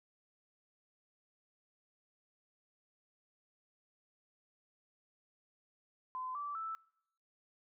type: tone with pitch steps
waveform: sine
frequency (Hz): 1023 / 1161.6 / 1319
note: C6 / D6 / E6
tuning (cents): -39 / -19 / +1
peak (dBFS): -38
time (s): 6.15-6.75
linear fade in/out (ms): 0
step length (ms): 200
effects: noise-tail reverb RT60 0.8 s tail -26 dB re dry